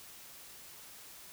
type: silence
effects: white hiss -52 dBFS RMS until 1.32 s